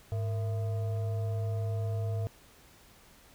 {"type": "tone with frequency modulation", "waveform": "sine", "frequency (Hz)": 104.5, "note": "G#2", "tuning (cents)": 11, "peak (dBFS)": -29, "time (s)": [0.12, 2.27], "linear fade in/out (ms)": 0, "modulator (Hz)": 565, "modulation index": 0.43, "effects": ["pink hiss -58 dBFS RMS until 3.34 s"]}